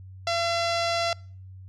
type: tone with low-pass filter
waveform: sawtooth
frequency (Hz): 679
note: F5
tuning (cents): -49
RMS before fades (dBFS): -26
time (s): 0.27-1.13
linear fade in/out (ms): 2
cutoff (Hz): 5000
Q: 2.2
effects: noise-tail reverb RT60 0.5 s tail -26 dB re dry + added 94 Hz sine -41 dBFS peak until 1.68 s